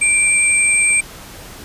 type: tone pair together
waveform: sine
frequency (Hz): 2349 / 8380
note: D7 / C9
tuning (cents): 0 / +2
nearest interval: octave + minor seventh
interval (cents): 2202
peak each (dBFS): -14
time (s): 0.01-1.01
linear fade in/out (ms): 10
effects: pink hiss -36 dBFS RMS until 1.64 s + resampled to 32000 Hz